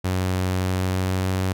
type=tone with pitch glide; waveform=sawtooth; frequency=92.5 to 93.9 Hz; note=F#2 to F#2; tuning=0 to +26 cents; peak=-17 dBFS; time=0.04-1.53 s; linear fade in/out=10 ms; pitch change=+26 cents; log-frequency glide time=0.59-1.41 s; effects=none